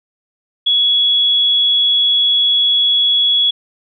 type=tone; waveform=sine; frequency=3365 Hz; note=G#7; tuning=22 cents sharp; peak=-10 dBFS; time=0.66-3.51 s; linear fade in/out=10 ms; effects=none